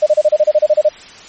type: tone bursts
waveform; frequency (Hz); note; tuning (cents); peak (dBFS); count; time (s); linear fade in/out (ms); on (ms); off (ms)
sine; 607; D#5; -43; -6; 12; 0.02-0.89; 10; 45; 30
effects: white hiss -37 dBFS RMS until 1.28 s + MP3 32 kbps